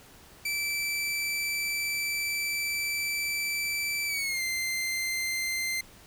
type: tone with pitch glide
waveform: sawtooth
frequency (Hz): 2325 to 2083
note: D7 to C7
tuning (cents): -18 to -8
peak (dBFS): -25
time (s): 0.45-5.81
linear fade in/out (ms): 5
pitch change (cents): -190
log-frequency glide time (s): 4.07-4.42
effects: pink hiss -53 dBFS RMS until 6.06 s